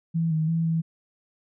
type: tone with pitch steps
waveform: sine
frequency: 164.8 / 157.6 / 164.7 / 163.3 Hz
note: E3 / D#3 / E3 / E3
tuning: 0 / +23 / -1 / -16 cents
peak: -21 dBFS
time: 0.14-0.82 s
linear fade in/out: 20 ms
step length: 170 ms
effects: none